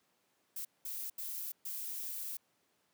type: noise bursts at uneven times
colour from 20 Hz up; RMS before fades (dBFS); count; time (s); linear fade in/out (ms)
violet; -41; 4; 0.56-0.65 / 0.85-1.1 / 1.18-1.52 / 1.65-2.37; 5
effects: pink hiss -75 dBFS RMS until 2.93 s + high-pass 200 Hz 12 dB/octave